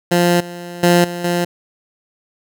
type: tone with level steps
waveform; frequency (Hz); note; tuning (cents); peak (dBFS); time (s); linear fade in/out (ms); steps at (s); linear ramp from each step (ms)
15% pulse; 174.61; F3; 0; -5 / -22 / -3 / -17 / -9; 0.11-1.45; 10; 0.4 / 0.83 / 1.04 / 1.24; 5
effects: none